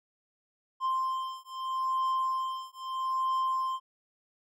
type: beating tone pair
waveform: triangle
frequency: 1046.5 / 1047.28 Hz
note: C6 / C6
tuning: 0 / +1 cents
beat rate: 0.78 Hz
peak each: -30 dBFS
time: 0.8-3.8 s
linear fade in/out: 50 ms
effects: none